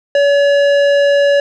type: tone with tanh clipping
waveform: sine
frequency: 568 Hz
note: C#5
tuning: 42 cents sharp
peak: -10 dBFS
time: 0.15-1.4 s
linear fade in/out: 2 ms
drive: 14 dB
effects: none